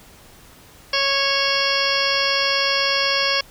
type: harmonic tone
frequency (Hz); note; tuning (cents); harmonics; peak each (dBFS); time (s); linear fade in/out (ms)
552; C#5; -7; 1 / 2 / 3 / 4 / 5 / 6 / 8 / 9 / 10; -26 / -26 / -26 / -26 / -26 / -26 / -26 / -26 / -26; 0.93-3.41; 5
effects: pink hiss -47 dBFS RMS until 3.5 s